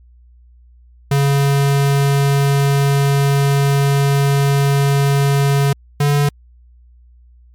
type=tone pair in turn; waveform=square; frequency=140 / 144.19 Hz; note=C#3 / D3; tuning=+18 / -31 cents; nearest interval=minor second; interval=51 cents; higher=second; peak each=-12 dBFS; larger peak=neither; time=1.11-5.73 / 6-6.29 s; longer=first; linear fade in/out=5 ms; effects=added 60 Hz sine -43 dBFS peak until 7.54 s + MP3 96 kbps